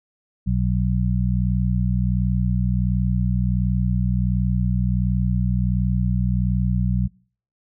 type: harmonic tone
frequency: 61.4 Hz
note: B1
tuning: 9 cents flat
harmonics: 1 / 2 / 3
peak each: -22 / -22 / -22 dBFS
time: 0.46-7.08 s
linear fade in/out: 20 ms
effects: noise-tail reverb RT60 0.5 s tail -26 dB re dry